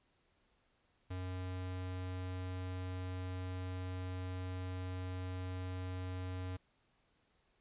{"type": "tone", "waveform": "square", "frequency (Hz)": 91.9, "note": "F#2", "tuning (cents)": -11, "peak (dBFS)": -40, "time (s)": [1.1, 6.57], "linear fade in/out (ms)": 10, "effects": ["pink hiss -75 dBFS RMS until 7.6 s", "resampled to 8000 Hz"]}